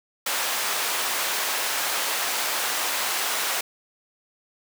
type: high-pass noise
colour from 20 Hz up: pink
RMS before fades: -26 dBFS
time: 0.26-3.61 s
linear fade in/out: 5 ms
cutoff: 790 Hz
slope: 12 dB/octave
effects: none